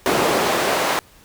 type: noise with high-pass filter sweep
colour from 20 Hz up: brown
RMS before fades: -19 dBFS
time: 0.06-0.99 s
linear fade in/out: 0 ms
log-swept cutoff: 380 to 700 Hz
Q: 0.94
effects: pink hiss -50 dBFS RMS until 1.24 s

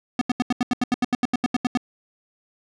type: tone bursts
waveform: square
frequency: 246.9 Hz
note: B3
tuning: in tune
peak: -18 dBFS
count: 16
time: 0.19-1.774 s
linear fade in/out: 2 ms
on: 24 ms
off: 80 ms
effects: low-pass 6000 Hz 12 dB/octave

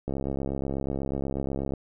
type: click train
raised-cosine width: 2 ms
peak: -17 dBFS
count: 114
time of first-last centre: 0.08-1.737 s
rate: 68.2 Hz
effects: none

